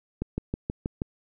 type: click train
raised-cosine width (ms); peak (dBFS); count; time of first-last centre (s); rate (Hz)
3; -15; 6; 0.22-1.019; 6.26
effects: none